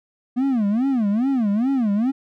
triangle tone with vibrato, 235 Hz, A#3, 14 cents sharp, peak -15 dBFS, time 0.36-2.12 s, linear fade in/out 20 ms, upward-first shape sine, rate 2.4 Hz, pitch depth 280 cents each way, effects none

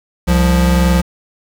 square tone pair together, 65.9 / 175.93 Hz, C2 / F3, +13 / +13 cents, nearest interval octave + perfect fourth, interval 1700 cents, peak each -13 dBFS, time 0.27-1.02 s, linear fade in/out 20 ms, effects 7-bit

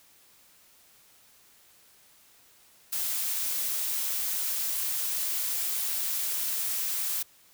blue noise, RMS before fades -30 dBFS, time 2.92-7.23 s, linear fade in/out 10 ms, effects white hiss -59 dBFS RMS until 7.53 s

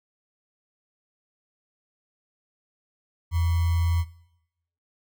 sine tone with sample-and-hold, 84.5 Hz, E2, 43 cents sharp, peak -20 dBFS, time 3.31-4.05 s, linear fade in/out 50 ms, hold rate 1050 Hz, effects noise-tail reverb RT60 0.8 s tail -18 dB re dry

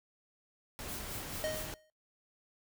pink noise, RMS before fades -43 dBFS, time 0.79-1.74 s, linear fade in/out 0 ms
blue noise with tremolo, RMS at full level -43 dBFS, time 0.88-1.72 s, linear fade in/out 5 ms, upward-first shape sine, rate 4.6 Hz, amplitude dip 85%
square tone with exponential decay, 622.3 Hz, D#5, in tune, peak -31 dBFS, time 1.44-1.9 s, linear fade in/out 0 ms, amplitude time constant 100 ms
effects noise-tail reverb RT60 0.3 s tail -26 dB re dry

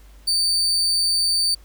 35% pulse tone, 4588 Hz, D8, 41 cents flat, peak -16 dBFS, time 0.27-1.55 s, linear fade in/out 10 ms, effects added 50 Hz sine -44 dBFS peak until 1.64 s + pink hiss -55 dBFS RMS until 1.64 s

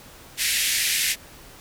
pink band-pass noise, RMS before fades -23 dBFS, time 0.37-1.16 s, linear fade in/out 50 ms, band 1800 to 14000 Hz, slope 48 dB/octave, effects pink hiss -46 dBFS RMS until 1.6 s

